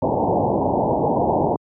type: low-pass noise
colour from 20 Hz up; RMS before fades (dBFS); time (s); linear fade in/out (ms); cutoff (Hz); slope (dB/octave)
white; -19; 0.02-1.56; 2; 930; 96
effects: high-pass 100 Hz 12 dB/octave